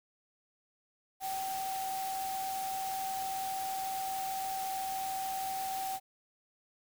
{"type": "tone in noise", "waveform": "sine", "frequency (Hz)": 768, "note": "G5", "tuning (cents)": -36, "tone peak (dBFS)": -34, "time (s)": [1.2, 6], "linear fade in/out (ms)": 50, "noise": "white", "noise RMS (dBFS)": -43, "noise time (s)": [1.2, 6], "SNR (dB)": 6, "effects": []}